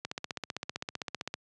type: click train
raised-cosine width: 0.2 ms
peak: -17 dBFS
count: 21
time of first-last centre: 0.05-1.34 s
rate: 15.5 Hz
effects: high-pass 100 Hz 12 dB/octave + resampled to 22050 Hz